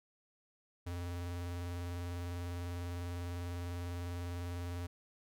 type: tone with vibrato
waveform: square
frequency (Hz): 87.7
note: F2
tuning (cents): +8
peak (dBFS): -39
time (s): 0.86-4.87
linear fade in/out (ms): 10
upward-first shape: triangle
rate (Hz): 20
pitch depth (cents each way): 50
effects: none